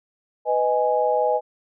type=chord; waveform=sine; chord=G# minor; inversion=first; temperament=just; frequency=498.4 / 623 / 830.6 Hz; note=B4 / D#5 / G#5; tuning=+16 / +2 / 0 cents; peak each=-22 dBFS; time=0.45-1.41 s; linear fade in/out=50 ms; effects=none